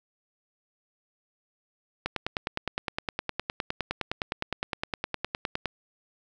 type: click train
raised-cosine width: 0.3 ms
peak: -12 dBFS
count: 36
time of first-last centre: 2.06-5.657 s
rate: 9.73 Hz
effects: none